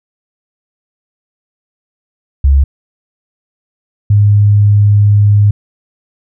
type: tone pair in turn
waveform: sine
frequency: 68.8 / 103.08 Hz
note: C#2 / G#2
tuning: -12 / -12 cents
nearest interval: perfect fifth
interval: 700 cents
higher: second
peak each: -4 dBFS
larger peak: neither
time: 2.44-2.64 / 4.1-5.51 s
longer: second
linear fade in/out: 5 ms
effects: none